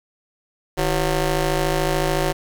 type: ring-modulated tone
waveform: 15% pulse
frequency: 177.1 Hz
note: F3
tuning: 24 cents sharp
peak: -9 dBFS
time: 0.77-2.33 s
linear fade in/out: 20 ms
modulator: 204 Hz
effects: none